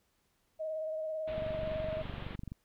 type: tone with vibrato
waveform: sine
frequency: 629 Hz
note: D#5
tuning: 19 cents sharp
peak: -34 dBFS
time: 0.59-2.03 s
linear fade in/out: 20 ms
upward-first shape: sine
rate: 18 Hz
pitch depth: 25 cents each way
type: low-pass noise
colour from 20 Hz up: pink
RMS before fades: -46 dBFS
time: 1.27-2.36 s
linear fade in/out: 10 ms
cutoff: 3700 Hz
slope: 48 dB/octave
type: click train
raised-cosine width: 5 ms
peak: -29 dBFS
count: 28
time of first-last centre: 1.38-2.519 s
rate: 23.7 Hz
effects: pink hiss -75 dBFS RMS until 2.64 s

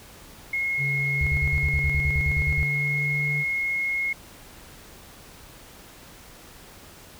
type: tone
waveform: sine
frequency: 2160 Hz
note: C#7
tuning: 45 cents flat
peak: -23 dBFS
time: 0.53-4.13 s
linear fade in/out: 5 ms
type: tone with pitch glide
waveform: triangle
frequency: 140.6 to 146.57 Hz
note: C#3 to D3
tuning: +25 to -3 cents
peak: -25 dBFS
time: 0.77-3.45 s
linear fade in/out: 50 ms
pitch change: +72 cents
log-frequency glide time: 1.32-3.25 s
type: tone bursts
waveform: sine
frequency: 73.42 Hz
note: D2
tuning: in tune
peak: -21 dBFS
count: 14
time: 1.21-2.631 s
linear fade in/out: 0 ms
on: 56 ms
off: 49 ms
effects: tanh soft clip ceiling -10 dBFS + pink hiss -47 dBFS RMS until 7.19 s

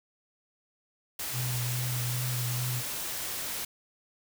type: noise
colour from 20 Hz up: white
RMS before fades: -35 dBFS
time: 1.19-3.65 s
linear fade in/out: 5 ms
type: tone with vibrato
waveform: sine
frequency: 123.5 Hz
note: B2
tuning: in tune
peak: -30 dBFS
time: 1.32-2.83 s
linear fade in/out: 50 ms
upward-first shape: triangle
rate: 2.4 Hz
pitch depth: 29 cents each way
effects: none

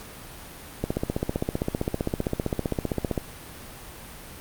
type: click train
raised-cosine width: 2 ms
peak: -11 dBFS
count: 37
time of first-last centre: 0.84-3.178 s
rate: 15.4 Hz
effects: pink hiss -42 dBFS RMS until 4.4 s + Opus 48 kbps

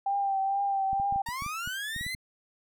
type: tone with vibrato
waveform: sine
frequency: 787 Hz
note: G5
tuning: 7 cents sharp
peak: -25 dBFS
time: 0.06-1.22 s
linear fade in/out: 5 ms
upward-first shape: triangle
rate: 2.2 Hz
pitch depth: 37 cents each way
type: clicks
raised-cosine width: 5 ms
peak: -29 dBFS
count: 12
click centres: 0.931 / 0.999 / 1.125 / 1.16 / 1.288 / 1.422 / 1.463 / 1.675 / 1.963 / 2.011 / 2.065 / 2.148 s
type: linear sweep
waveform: 30% pulse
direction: up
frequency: 909 to 2093 Hz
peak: -30 dBFS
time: 1.26-2.15 s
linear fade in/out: 5 ms
effects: none

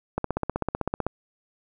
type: click train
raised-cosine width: 1 ms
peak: -11 dBFS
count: 15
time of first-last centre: 0.18-1.066 s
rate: 15.8 Hz
effects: none

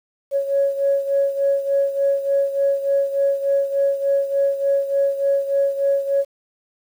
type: beating tone pair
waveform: sine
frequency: 554.4 / 557.8 Hz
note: C#5 / C#5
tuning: 0 / +11 cents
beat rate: 3.4 Hz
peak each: -17 / -22 dBFS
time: 0.31-6.25 s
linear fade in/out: 50 ms
effects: tanh soft clip ceiling -9 dBFS + 8-bit

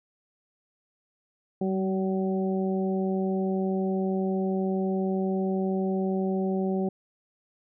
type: harmonic tone with a mistuned harmonic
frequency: 189.5 Hz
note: F#3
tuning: 42 cents sharp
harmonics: 1 / 2 / 3 / 4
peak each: -26 / -29 / -36 / -37 dBFS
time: 1.61-6.89 s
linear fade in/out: 5 ms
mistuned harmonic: 1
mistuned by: +18 cents
effects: none

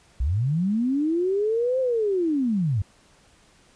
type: linear two-way sweep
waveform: sine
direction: up then down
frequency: 55 to 528 to 89.3 Hz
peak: -20 dBFS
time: 0.2-2.82 s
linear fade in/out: 5 ms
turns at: 1.8 s
effects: pink hiss -57 dBFS RMS until 3.75 s + resampled to 22050 Hz

